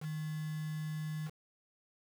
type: tone with quantisation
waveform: sine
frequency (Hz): 155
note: D#3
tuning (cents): -6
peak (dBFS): -36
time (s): 0-1.31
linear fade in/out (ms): 50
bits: 8
effects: none